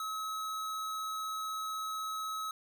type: tone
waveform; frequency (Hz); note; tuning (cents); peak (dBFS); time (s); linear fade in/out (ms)
square; 1284; E6; -46; -36; 0-2.51; 2
effects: none